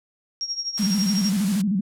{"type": "tone with tremolo", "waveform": "sine", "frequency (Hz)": 5588, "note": "F8", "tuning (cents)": 0, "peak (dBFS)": -22, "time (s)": [0.41, 1.3], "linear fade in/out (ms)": 0, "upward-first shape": "triangle", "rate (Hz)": 12, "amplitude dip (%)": 85}
{"type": "noise", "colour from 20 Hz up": "white", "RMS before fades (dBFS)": -33, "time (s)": [0.77, 1.62], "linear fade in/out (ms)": 10}
{"type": "tone with vibrato", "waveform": "sine", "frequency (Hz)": 197.9, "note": "G3", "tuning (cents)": 17, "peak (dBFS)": -19, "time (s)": [0.79, 1.81], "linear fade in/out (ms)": 10, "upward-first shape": "square", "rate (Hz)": 13, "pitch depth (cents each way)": 120}
{"effects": ["low-pass 11000 Hz 12 dB/octave"]}